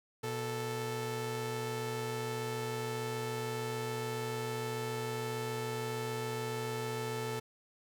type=tone pair together; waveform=sawtooth; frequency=121.7 / 440 Hz; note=B2 / A4; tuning=-25 / 0 cents; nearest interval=octave + minor seventh; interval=2225 cents; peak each=-35 / -33 dBFS; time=0.23-7.4 s; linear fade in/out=10 ms; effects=none